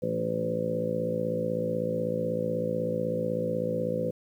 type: harmonic tone with a mistuned harmonic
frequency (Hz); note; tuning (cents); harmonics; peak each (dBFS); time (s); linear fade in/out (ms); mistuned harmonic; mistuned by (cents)
56.1; A1; +34; 2 / 3 / 4 / 5 / 6 / 7 / 8 / 9 / 10; -39 / -34 / -36 / -40 / -41 / -39 / -41 / -29 / -38; 0.02-4.11; 10; 4; -26
effects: 10-bit